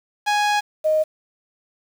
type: tone pair in turn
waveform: sawtooth / sine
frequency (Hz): 830.6 / 622.2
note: G#5 / D#5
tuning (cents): 0 / 0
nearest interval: perfect fourth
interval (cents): 500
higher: first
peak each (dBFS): -13 / -15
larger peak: first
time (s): 0.26-0.61 / 0.84-1.04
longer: first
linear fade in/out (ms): 20
effects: low-pass 6000 Hz 12 dB/octave + 7-bit